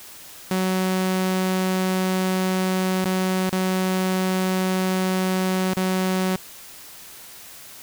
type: tone with dropouts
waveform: sawtooth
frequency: 186.6 Hz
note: F#3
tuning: 15 cents sharp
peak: -16 dBFS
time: 0.51-6.36 s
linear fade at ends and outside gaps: 2 ms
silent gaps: 3.044-3.054 / 3.494-3.526 / 5.736-5.769 s
effects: white hiss -42 dBFS RMS until 7.82 s